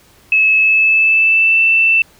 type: tone with pitch glide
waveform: sine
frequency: 2592 to 2665 Hz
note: E7 to E7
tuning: -30 to +18 cents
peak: -8 dBFS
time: 0.32-2.02 s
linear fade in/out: 2 ms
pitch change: +48 cents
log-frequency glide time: 0.59-1.6 s
effects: pink hiss -48 dBFS RMS until 2.19 s